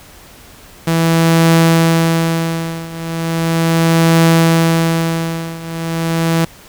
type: tone with tremolo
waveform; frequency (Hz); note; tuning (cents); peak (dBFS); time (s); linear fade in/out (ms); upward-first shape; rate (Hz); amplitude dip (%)
sawtooth; 164.81; E3; 0; -3; 0.87-6.45; 5; triangle; 0.37; 90
effects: pink hiss -40 dBFS RMS until 6.68 s

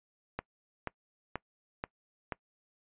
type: click train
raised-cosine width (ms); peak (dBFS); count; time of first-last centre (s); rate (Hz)
0.5; -19; 5; 0.39-2.322; 2.07
effects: noise-tail reverb RT60 0.1 s tail -23 dB re dry + resampled to 8000 Hz

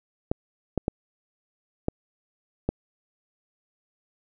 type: clicks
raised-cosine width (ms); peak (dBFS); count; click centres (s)
2; -10; 5; 0.315 / 0.777 / 0.881 / 1.884 / 2.69
effects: none

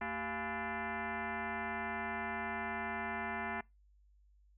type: tone with frequency modulation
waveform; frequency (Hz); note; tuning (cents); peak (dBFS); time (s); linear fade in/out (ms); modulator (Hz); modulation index
sine; 532; C5; +29; -36; 0.01-3.61; 5; 307; 5.5
effects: noise-tail reverb RT60 0.2 s tail -25 dB re dry + added 50 Hz sine -63 dBFS peak until 4.57 s

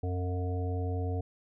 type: harmonic tone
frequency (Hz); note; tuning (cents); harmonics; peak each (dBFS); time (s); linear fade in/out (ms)
90.5; F#2; -38; 1 / 3 / 5 / 7 / 8; -30 / -40 / -39 / -47 / -43; 0.03-1.21; 5
effects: none

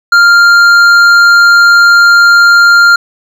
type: tone with hard clipping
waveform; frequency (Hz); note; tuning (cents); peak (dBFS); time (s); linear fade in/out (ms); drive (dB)
triangle; 1396.9; F6; 0; -3; 0.12-2.96; 5; 11
effects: none

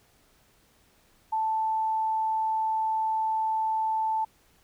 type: tone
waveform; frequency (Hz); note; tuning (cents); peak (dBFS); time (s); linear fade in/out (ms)
sine; 880; A5; 0; -24; 1.32-4.25; 10
effects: pink hiss -63 dBFS RMS until 4.63 s

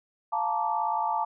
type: chord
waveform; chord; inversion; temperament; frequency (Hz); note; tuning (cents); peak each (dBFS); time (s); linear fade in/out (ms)
sine; Bb major seventh; second; just; 699.2 / 874.1 / 932.3 / 1165.4; F5 / A5 / Bb5 / D6; +2 / -12 / 0 / -14; -33 / -27 / -32 / -33; 0.32-1.25; 10
effects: none

